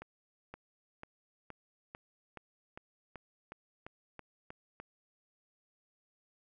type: accelerating click train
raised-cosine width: 0.5 ms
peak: -30 dBFS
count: 13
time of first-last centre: 0.02-4.8 s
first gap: 520 ms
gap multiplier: 0.95
effects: none